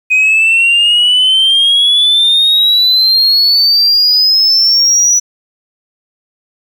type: exponential sweep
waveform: sine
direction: up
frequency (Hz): 2500 to 5920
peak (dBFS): -4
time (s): 0.1-5.2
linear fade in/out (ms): 20
effects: tanh soft clip ceiling -4 dBFS + 7-bit